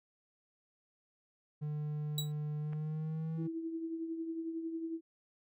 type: tone with pitch glide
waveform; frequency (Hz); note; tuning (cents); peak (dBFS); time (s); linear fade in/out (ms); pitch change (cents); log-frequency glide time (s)
triangle; 150 to 161.7; D3 to E3; +37 to -33; -33; 1.61-3.48; 20; +130; 2.59-3.36
type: tone with exponential decay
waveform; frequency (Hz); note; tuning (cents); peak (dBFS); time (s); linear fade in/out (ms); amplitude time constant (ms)
sawtooth; 3890; B7; -27; -28; 2.18-2.32; 2; 30
type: clicks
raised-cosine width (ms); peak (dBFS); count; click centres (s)
0.5; -45 / -37; 2; 2.726 / 2.732
type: tone with tremolo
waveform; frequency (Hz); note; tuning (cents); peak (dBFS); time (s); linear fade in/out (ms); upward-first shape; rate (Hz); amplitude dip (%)
sine; 327.5; E4; -11; -34; 3.37-5.01; 50; triangle; 11; 55
effects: none